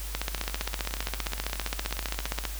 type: two click trains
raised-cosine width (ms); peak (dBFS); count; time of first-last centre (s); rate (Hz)
0.2; -11 / -19; 36 / 36; 0.15-2.453 / 0.38-2.439; 15.2 / 17
effects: added 50 Hz sine -34 dBFS peak until 2.59 s + white hiss -41 dBFS RMS until 2.59 s